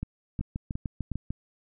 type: two click trains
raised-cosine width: 5 ms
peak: -19 / -19 dBFS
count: 4 / 7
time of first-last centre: 0.03-1.117 / 0.41-1.306 s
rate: 2.76 / 6.7 Hz
effects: none